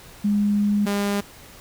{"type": "tone pair in turn", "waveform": ["sine", "sawtooth"], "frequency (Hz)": [205.6, 202.2], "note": ["G#3", "G#3"], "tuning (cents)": [-17, -46], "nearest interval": "unison", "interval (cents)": 29, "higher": "first", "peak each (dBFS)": -17, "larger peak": "neither", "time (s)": [[0.24, 0.86], [0.86, 1.21]], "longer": "first", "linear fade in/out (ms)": 10, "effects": ["pink hiss -45 dBFS RMS until 1.6 s"]}